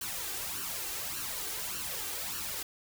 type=noise with flanger; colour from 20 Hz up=white; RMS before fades=-37 dBFS; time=0.01-2.63 s; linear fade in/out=5 ms; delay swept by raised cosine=0.69 to 2.59 ms; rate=1.7 Hz; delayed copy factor=+0.65; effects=none